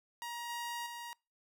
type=tone with level steps; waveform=sawtooth; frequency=947 Hz; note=A#5; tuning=27 cents sharp; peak=-36 / -34 / -39 dBFS; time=0.22-1.13 s; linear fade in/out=0 ms; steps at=0.49 / 0.86 s; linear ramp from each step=5 ms; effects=noise-tail reverb RT60 0.3 s tail -26 dB re dry